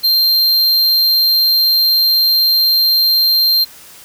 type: tone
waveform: square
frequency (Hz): 4172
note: C8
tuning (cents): -6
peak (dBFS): -10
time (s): 0.03-3.65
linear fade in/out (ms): 20
effects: white hiss -39 dBFS RMS until 4.04 s